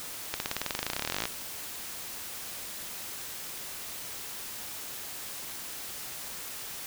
accelerating click train, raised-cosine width 0.2 ms, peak -12 dBFS, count 28, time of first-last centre 0.34-1.255 s, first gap 61 ms, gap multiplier 0.95, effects white hiss -40 dBFS RMS until 6.86 s

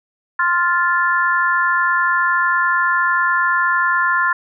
sine chord, F major, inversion second, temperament just, 1047.7 / 1396.9 / 1746.1 Hz, C6 / F6 / A6, +2 / 0 / -14 cents, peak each -18 dBFS, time 0.39-4.33 s, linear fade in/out 5 ms, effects none

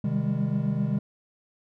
triangle chord, Ab major seventh, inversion first, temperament equal with one note detuned, 130.81 / 155.56 / 196 / 203.7 Hz, C3 / Eb3 / G3 / Ab3, 0 / 0 / 0 / -33 cents, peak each -27 / -27 / -30 / -26 dBFS, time 0.04-0.99 s, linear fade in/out 5 ms, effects none

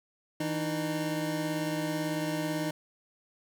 25% pulse tone pair together, 161.14 / 304.2 Hz, E3 / D#4, -39 / -39 cents, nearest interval major seventh, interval 1100 cents, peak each -30 / -28 dBFS, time 0.4-2.71 s, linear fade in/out 5 ms, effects none

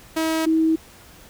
sawtooth / sine tone pair in turn, 320.9 / 320.9 Hz, E4 / E4, -46 / -46 cents, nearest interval unison, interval 0 cents, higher neither, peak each -16 / -15 dBFS, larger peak second, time 0.16-0.46 / 0.46-0.76 s, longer neither, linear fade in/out 10 ms, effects pink hiss -47 dBFS RMS until 1.29 s

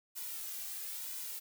blue noise with flanger, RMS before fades -42 dBFS, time 0.15-1.4 s, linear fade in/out 20 ms, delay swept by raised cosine 2 to 2.58 ms, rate 1 Hz, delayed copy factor +0.6, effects none

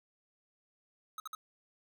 square tone bursts, 1276 Hz, D#6, 43 cents sharp, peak -40 dBFS, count 3, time 1.18-1.35 s, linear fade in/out 2 ms, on 20 ms, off 55 ms, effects none

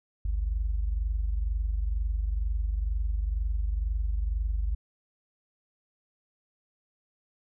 sine tone pair together, 50.9 / 73 Hz, G#1 / D2, -34 / -10 cents, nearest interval tritone, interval 624 cents, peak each -26 / -34 dBFS, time 0.25-4.75 s, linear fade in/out 5 ms, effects none

